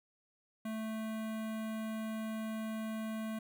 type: tone with notch filter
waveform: square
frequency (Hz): 220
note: A3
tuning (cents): 0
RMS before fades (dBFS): -39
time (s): 0.65-3.39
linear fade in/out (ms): 5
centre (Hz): 5200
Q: 1.1
effects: none